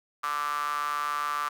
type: tone with high-pass filter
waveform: sawtooth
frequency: 146.83 Hz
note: D3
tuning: in tune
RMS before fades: -30 dBFS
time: 0.23-1.49 s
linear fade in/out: 10 ms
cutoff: 1200 Hz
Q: 9.6
effects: none